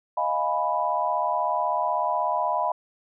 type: chord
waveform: sine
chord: F half-diminished seventh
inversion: third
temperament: equal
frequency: 622.3 / 698.5 / 830.6 / 987.8 Hz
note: Eb5 / F5 / Ab5 / Cb6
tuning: 0 / 0 / 0 / 0 cents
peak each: -29 / -28 / -30 / -25 dBFS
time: 0.17-2.72 s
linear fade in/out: 5 ms
effects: none